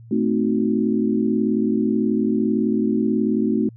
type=chord; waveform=sine; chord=A diminished seventh; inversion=none; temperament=equal with one note detuned; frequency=220 / 258.3 / 311.1 / 370 Hz; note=A3 / C4 / Eb4 / Gb4; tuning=0 / -22 / 0 / 0 cents; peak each=-20 / -23 / -24 / -25 dBFS; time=0.11-3.69 s; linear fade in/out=5 ms; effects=added 115 Hz sine -40 dBFS peak until 3.76 s